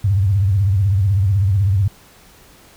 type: tone with vibrato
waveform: sine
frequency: 97.9 Hz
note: G2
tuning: 2 cents flat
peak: -12 dBFS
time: 0.04-1.88 s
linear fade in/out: 5 ms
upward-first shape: sine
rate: 16 Hz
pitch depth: 140 cents each way
effects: pink hiss -47 dBFS RMS until 2.76 s